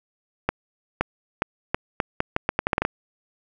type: accelerating click train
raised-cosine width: 0.5 ms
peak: -5 dBFS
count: 14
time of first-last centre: 0.49-2.851 s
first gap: 520 ms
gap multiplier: 0.79
effects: none